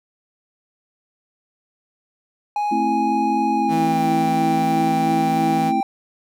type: tone with pitch glide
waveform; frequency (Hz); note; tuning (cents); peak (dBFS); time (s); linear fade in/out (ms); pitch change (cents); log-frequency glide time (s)
triangle; 830.6 to 787.2; G#5 to G5; 0 to +7; -17; 2.56-5.83; 2; -93; 3.55-4.09
type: chord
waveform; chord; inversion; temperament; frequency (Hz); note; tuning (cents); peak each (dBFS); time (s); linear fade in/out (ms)
sine; A minor; none; just; 220 / 264 / 330; A3 / C4 / E4; 0 / +16 / +2; -24; 2.71-5.81; 10
type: tone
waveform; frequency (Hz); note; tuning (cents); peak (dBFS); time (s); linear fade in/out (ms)
sawtooth; 163.5; E3; -14; -20; 3.68-5.73; 50
effects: none